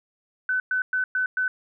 sine tone bursts, 1510 Hz, F#6, 35 cents sharp, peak -21 dBFS, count 5, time 0.49-1.48 s, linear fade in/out 2 ms, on 110 ms, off 110 ms, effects none

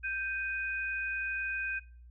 sine tone pair together, 1568 / 2489 Hz, G6 / D#7, 0 / 0 cents, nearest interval minor sixth, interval 800 cents, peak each -34 / -35 dBFS, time 0.03-1.8 s, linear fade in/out 20 ms, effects noise-tail reverb RT60 0.4 s tail -19 dB re dry + added 60 Hz sine -50 dBFS peak until 2.1 s

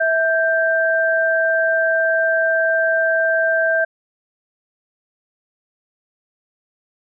sine tone pair together, 652.3 / 1574 Hz, E5 / G6, -18 / +7 cents, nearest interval octave + minor third, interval 1525 cents, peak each -17 dBFS, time 0-3.85 s, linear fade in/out 10 ms, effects none

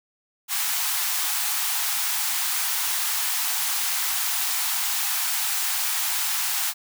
white high-pass noise, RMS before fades -25 dBFS, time 0.48-6.74 s, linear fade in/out 50 ms, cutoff 720 Hz, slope 96 dB/octave, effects none

